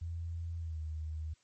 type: tone with pitch glide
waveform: sine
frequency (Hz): 83.9 to 78.28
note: E2 to D#2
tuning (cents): +31 to +11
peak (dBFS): -36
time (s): 0.01-1.34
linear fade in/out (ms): 10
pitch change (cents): -120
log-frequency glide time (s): 0.58-0.8
effects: white hiss -71 dBFS RMS until 1.43 s + MP3 32 kbps